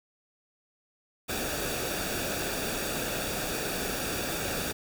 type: noise with comb filter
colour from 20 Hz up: pink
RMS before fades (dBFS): -32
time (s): 1.28-4.73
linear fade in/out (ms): 20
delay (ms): 0.97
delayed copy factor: -0.6
effects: none